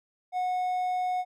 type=tone; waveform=triangle; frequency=731 Hz; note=F#5; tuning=21 cents flat; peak=-24 dBFS; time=0.32-1.25 s; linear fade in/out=50 ms; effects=none